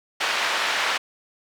pink band-pass noise, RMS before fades -24 dBFS, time 0.2-0.98 s, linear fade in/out 10 ms, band 1000 to 3700 Hz, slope 12 dB/octave, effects none

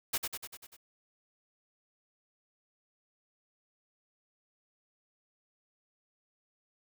white noise with echo, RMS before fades -31 dBFS, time 0.13-0.18 s, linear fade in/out 10 ms, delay 98 ms, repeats 6, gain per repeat -4 dB, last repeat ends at 0.768 s, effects none

